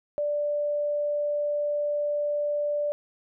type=tone; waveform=sine; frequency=587.3 Hz; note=D5; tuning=in tune; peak=-24 dBFS; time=0.18-2.92 s; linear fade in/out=0 ms; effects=none